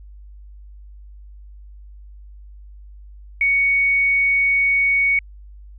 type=tone; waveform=sine; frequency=2230 Hz; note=C#7; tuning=10 cents sharp; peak=-14 dBFS; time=3.41-5.19 s; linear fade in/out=2 ms; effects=added 50 Hz sine -38 dBFS peak until 5.78 s